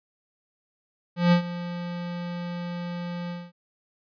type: tone with ADSR envelope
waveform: square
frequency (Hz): 174.61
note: F3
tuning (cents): 0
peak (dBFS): -15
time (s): 1.16-3.52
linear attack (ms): 160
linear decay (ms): 97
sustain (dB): -16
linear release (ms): 220
effects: resampled to 11025 Hz